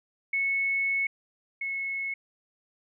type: tone pair in turn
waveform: sine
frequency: 2202 / 2189 Hz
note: C#7 / C#7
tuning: -12 / -22 cents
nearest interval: unison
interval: 10 cents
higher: first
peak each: -24 / -29 dBFS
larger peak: first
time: 0.33-1.07 / 1.61-2.14 s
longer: first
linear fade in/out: 5 ms
effects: none